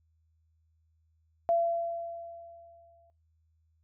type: tone with exponential decay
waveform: sine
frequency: 678 Hz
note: E5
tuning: 49 cents sharp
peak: -22 dBFS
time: 1.49-3.1 s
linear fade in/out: 0 ms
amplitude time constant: 350 ms
effects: noise-tail reverb RT60 0.2 s tail -18 dB re dry + added 80 Hz sine -67 dBFS peak until 3.83 s